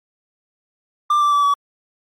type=tone with pitch steps; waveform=triangle; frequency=1186 / 1170.3 / 1154.9 / 1139.7 Hz; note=D6 / D6 / D6 / C#6; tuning=+17 / -6 / -29 / +48 cents; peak=-11 dBFS; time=1.1-1.54 s; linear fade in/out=5 ms; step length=110 ms; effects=Opus 48 kbps